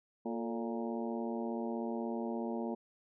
harmonic tone with a mistuned harmonic, 116.54 Hz, A#2, in tune, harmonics 2 / 3 / 4 / 5 / 6 / 7 / 8, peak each -37 / -41 / -43 / -45 / -47 / -48 / -49 dBFS, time 0.25-2.75 s, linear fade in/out 10 ms, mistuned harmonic 4, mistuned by -80 cents, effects none

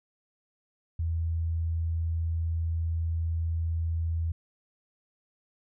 sine tone, 82.41 Hz, E2, in tune, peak -26 dBFS, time 0.99-4.32 s, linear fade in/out 5 ms, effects none

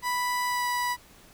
30% pulse tone with pitch glide, 987.8 to 981 Hz, B5 to B5, 0 to -12 cents, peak -23 dBFS, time 0.02-0.97 s, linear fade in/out 50 ms, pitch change -12 cents, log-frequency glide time 0.46-0.66 s, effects pink hiss -54 dBFS RMS until 1.33 s

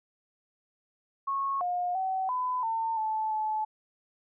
sine tone with pitch steps, 1097 / 714 / 759 / 1005 / 901 / 872 / 864 Hz, C#6 / F5 / F#5 / B5 / A5 / A5 / A5, -18 / +38 / +44 / +30 / +41 / -16 / -32 cents, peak -27 dBFS, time 1.27-3.65 s, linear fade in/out 10 ms, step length 340 ms, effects none

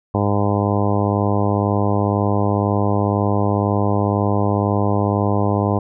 harmonic tone, 102 Hz, G#2, 31 cents flat, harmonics 1 / 2 / 3 / 4 / 5 / 6 / 7 / 8 / 9 / 10, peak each -19 / -22 / -24 / -25 / -26 / -27 / -27 / -28 / -29 / -29 dBFS, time 0.14-5.79 s, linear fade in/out 5 ms, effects none

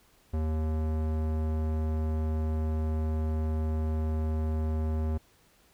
square tone with low-pass filter, 78.4 Hz, D#2, 14 cents sharp, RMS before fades -29 dBFS, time 0.33-5.18 s, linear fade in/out 10 ms, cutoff 840 Hz, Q 0.57, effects pink hiss -63 dBFS RMS until 5.73 s

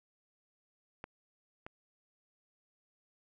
clicks, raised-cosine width 0.5 ms, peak -27 / -29 dBFS, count 2, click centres 1.041 / 1.665 s, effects none

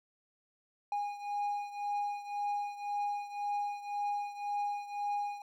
triangle beating tone pair, 819 / 820.9 Hz, G#5 / G#5, -24 / -20 cents, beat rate 1.9 Hz, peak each -33 / -37 dBFS, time 0.92-5.42 s, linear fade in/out 2 ms, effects none

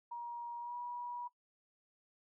sine tone with pitch glide, 949 to 967.3 Hz, A#5 to B5, +31 to -36 cents, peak -40 dBFS, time 0.11-1.28 s, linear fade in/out 10 ms, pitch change +33 cents, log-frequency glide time 0.6-0.75 s, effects noise-tail reverb RT60 0.1 s tail -19 dB re dry

